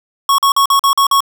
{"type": "tone bursts", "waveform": "square", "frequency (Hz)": 1105, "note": "C#6", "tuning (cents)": -6, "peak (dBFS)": -9, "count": 7, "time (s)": [0.29, 1.205], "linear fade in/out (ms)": 2, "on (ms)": 93, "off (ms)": 44, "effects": []}